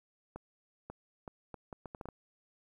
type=accelerating click train; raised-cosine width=1 ms; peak=-29 dBFS; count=10; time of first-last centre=0.36-2.087 s; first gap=540 ms; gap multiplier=0.7; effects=11-bit